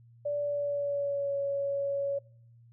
sine tone with pitch glide, 581 to 559.6 Hz, D5 to C#5, -19 to +16 cents, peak -28 dBFS, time 0.25-2.19 s, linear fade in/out 10 ms, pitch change -65 cents, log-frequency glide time 0.38-1.36 s, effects noise-tail reverb RT60 0.6 s tail -23 dB re dry + added 117 Hz sine -54 dBFS peak until 2.72 s

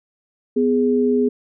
sine tone pair together, 249.3 / 415.3 Hz, B3 / G#4, +16 / 0 cents, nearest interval major sixth, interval 884 cents, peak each -17 dBFS, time 0.56-1.29 s, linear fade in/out 10 ms, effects none

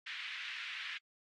white band-pass noise, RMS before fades -44 dBFS, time 0.06-0.98 s, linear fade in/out 10 ms, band 1700 to 3000 Hz, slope 24 dB/octave, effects AAC 32 kbps

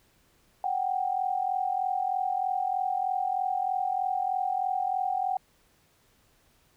sine tone pair together, 742 / 785.2 Hz, F#5 / G5, +5 / +3 cents, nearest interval minor second, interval 98 cents, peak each -28 / -29 dBFS, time 0.64-5.37 s, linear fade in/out 2 ms, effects pink hiss -65 dBFS RMS until 6.76 s

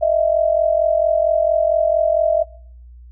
sine tone pair together, 623 / 667.4 Hz, D#5 / E5, +2 / +21 cents, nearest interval minor second, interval 119 cents, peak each -16 dBFS, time 0.01-2.44 s, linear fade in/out 20 ms, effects noise-tail reverb RT60 0.6 s tail -23 dB re dry + added 60 Hz sine -38 dBFS peak until 3.11 s

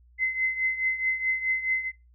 sine tone with tremolo, 2054 Hz, C7, 33 cents flat, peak -20 dBFS, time 0.18-1.92 s, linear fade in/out 50 ms, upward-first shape triangle, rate 4.7 Hz, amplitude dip 80%, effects noise-tail reverb RT60 0.2 s tail -18 dB re dry + added 60 Hz sine -54 dBFS peak until 2.14 s

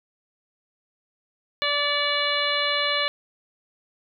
harmonic tone with a mistuned harmonic, 581 Hz, D5, 19 cents flat, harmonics 1 / 2 / 3 / 4 / 5 / 6 / 7, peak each -29 / -29 / -29 / -29 / -29 / -29 / -29 dBFS, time 1.62-3.08 s, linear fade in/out 0 ms, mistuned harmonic 4, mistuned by -30 cents, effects none

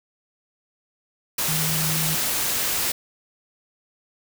sine tone in noise, 157.4 Hz, D#3, 20 cents sharp, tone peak -26 dBFS, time 1.48-2.15 s, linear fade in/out 5 ms, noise white, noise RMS -24 dBFS, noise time 1.38-2.92 s, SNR -5 dB, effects none

